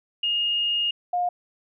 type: tone pair in turn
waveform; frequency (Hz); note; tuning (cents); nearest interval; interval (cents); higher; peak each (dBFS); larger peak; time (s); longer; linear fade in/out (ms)
sine; 2847 / 711.8; F7 / F5; +33 / +33; 2 octaves; 2400; first; -21; neither; 0.23-0.91 / 1.13-1.29; first; 5
effects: none